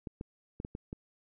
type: clicks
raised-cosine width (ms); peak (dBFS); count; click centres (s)
3; -26; 6; 0.072 / 0.211 / 0.601 / 0.649 / 0.751 / 0.929
effects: none